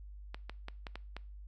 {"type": "clicks", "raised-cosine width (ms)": 0.3, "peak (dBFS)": -26, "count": 6, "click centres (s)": [0.345, 0.496, 0.684, 0.868, 0.956, 1.166], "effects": ["noise-tail reverb RT60 0.4 s tail -22 dB re dry", "added 50 Hz sine -46 dBFS peak until 1.47 s"]}